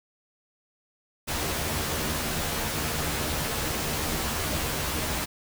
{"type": "noise with comb filter", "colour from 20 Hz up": "pink", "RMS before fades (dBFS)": -29, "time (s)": [1.27, 5.26], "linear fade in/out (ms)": 20, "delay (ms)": 13, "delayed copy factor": 0.7, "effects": []}